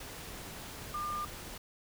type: tone in noise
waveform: sine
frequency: 1200 Hz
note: D6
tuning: 37 cents sharp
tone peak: -34 dBFS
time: 0.94-1.25 s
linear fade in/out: 5 ms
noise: pink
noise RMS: -45 dBFS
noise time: 0-1.58 s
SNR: +8 dB
effects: none